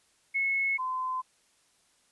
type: tone pair in turn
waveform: sine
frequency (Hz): 2188 / 1026.7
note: C#7 / C6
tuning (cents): -23 / -33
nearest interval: octave + minor second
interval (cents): 1310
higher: first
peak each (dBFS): -25 / -29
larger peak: first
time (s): 0.34-0.78 / 0.78-1.22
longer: neither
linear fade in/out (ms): 20
effects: white hiss -67 dBFS RMS until 2.11 s + resampled to 24000 Hz